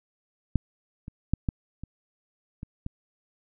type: clicks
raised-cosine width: 5 ms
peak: -9 / -26 / -10 / -13 / -25 / -24 / -20 dBFS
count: 7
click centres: 0.557 / 1.081 / 1.336 / 1.488 / 1.836 / 2.631 / 2.864 s
effects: none